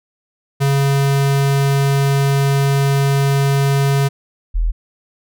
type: tone pair in turn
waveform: square / sine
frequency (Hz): 138.8 / 41.11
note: C#3 / E1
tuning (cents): +3 / -4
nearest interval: octave + major sixth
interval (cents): 2107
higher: first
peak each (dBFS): -13 / -13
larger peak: neither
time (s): 0.6-4.09 / 4.54-4.72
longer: first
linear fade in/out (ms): 20
effects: none